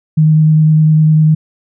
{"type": "tone with vibrato", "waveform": "sine", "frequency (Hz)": 155.56, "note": "D#3", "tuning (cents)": 0, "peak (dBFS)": -5, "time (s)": [0.17, 1.35], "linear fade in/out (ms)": 10, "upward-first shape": "triangle", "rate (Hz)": 9.9, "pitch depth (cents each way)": 14, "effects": []}